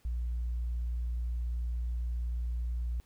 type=tone; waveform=sine; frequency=59.3 Hz; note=A#1; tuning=30 cents sharp; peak=-29 dBFS; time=0.05-3 s; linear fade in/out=0 ms; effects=tanh soft clip ceiling -28 dBFS + pink hiss -67 dBFS RMS until 3.05 s